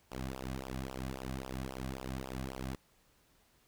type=tone with flanger; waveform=sawtooth; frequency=65.41 Hz; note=C2; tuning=in tune; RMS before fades=-41 dBFS; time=0.11-2.76 s; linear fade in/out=10 ms; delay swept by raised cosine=0.47 to 2.27 ms; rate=3.7 Hz; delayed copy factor=-0.95; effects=pink hiss -69 dBFS RMS until 3.67 s